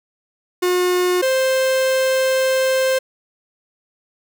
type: tone pair in turn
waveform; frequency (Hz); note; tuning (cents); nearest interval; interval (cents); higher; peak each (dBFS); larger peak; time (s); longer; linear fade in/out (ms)
45% pulse; 360.7 / 524; F#4 / C5; -44 / +2; tritone; 646; second; -15; neither; 0.62-1.22 / 1.22-2.99; second; 10
effects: none